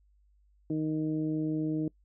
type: harmonic tone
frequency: 155.56 Hz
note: D#3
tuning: in tune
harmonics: 1 / 2 / 3 / 4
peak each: -34 / -29 / -41 / -47 dBFS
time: 0.7-1.88 s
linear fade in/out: 2 ms
effects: noise-tail reverb RT60 0.1 s tail -24 dB re dry + added 50 Hz sine -62 dBFS peak until 2.04 s